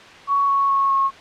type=tone with pitch steps; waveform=sine; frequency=1118 / 1108.4 / 1098.8 / 1089.3 Hz; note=C#6 / C#6 / C#6 / C#6; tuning=+14 / -1 / -16 / -31 cents; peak=-15 dBFS; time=0.27-1.11 s; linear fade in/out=50 ms; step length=210 ms; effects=white hiss -41 dBFS RMS until 1.2 s + low-pass 3000 Hz 12 dB/octave